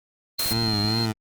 sine tone, 4186 Hz, C8, in tune, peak -25 dBFS, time 0.38-1.06 s, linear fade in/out 10 ms
white noise, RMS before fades -26 dBFS, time 0.39-0.53 s, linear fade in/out 5 ms
click train, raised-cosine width 5 ms, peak -24 dBFS, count 8, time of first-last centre 0.46-0.849 s, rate 18 Hz
20% pulse tone with vibrato, 109 Hz, A2, 16 cents flat, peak -18 dBFS, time 0.5-1.13 s, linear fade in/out 20 ms, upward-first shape triangle, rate 2.5 Hz, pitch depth 110 cents each way
effects Opus 24 kbps

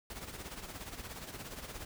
pink noise with tremolo, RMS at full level -43 dBFS, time 0.1-1.85 s, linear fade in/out 2 ms, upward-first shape sine, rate 17 Hz, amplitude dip 60%, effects none

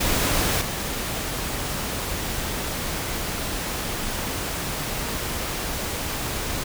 pink noise with level steps, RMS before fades -22 / -28 dBFS, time 0-6.64 s, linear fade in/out 10 ms, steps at 0.61 s, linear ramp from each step 5 ms, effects none

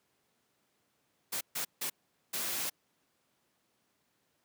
white noise bursts at uneven times, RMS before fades -35 dBFS, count 4, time 1.32-1.41 / 1.55-1.65 / 1.81-1.9 / 2.33-2.7 s, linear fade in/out 10 ms, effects pink hiss -75 dBFS RMS until 4.44 s + high-pass 150 Hz 12 dB/octave

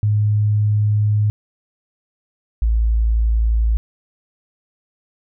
sine tone pair in turn, 105.2 / 55.73 Hz, G#2 / A1, +23 / +23 cents, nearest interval major seventh, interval 1100 cents, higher first, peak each -13 dBFS, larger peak neither, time 0.03-1.3 / 2.62-3.77 s, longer first, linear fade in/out 0 ms, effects none

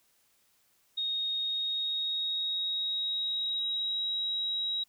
sine tone with pitch glide, 3729 to 3840 Hz, A#7 to B7, 0 to -49 cents, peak -29 dBFS, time 0.97-4.84 s, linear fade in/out 10 ms, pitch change +51 cents, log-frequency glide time 1.4-4.01 s, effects white hiss -69 dBFS RMS until 4.88 s

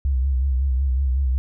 sine tone with vibrato, 66 Hz, C2, 16 cents sharp, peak -17 dBFS, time 0.05-1.38 s, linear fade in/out 0 ms, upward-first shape sine, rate 5.4 Hz, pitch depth 85 cents each way, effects none

